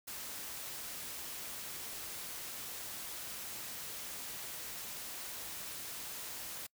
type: noise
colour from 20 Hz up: white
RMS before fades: -44 dBFS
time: 0.07-6.67 s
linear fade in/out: 10 ms
effects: noise-tail reverb RT60 0.1 s tail -26 dB re dry